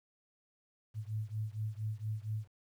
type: beating tone pair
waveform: sine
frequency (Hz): 106.3 / 110.6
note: G#2 / A2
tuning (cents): +41 / +9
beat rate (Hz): 4.3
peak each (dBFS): -38 / -39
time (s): 0.94-2.48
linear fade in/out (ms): 50
effects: 11-bit